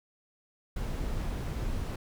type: noise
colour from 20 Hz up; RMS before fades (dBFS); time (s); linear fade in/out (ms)
brown; -33; 0.76-1.96; 5
effects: none